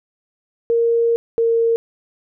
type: tone pair in turn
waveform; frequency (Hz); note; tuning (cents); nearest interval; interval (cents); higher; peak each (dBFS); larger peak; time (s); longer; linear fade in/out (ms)
sine; 464.9 / 459.8; A#4 / A#4; -5 / -24; unison; 19; first; -13; neither; 0.7-1.16 / 1.38-1.76; first; 0
effects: none